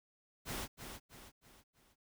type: noise with echo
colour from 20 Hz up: pink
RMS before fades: -41 dBFS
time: 0.45-0.68 s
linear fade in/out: 50 ms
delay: 320 ms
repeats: 4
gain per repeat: -7 dB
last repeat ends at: 1.96 s
effects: none